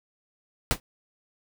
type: noise with exponential decay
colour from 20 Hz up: pink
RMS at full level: -19 dBFS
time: 0.71-0.8 s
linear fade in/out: 0 ms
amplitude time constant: 18 ms
effects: none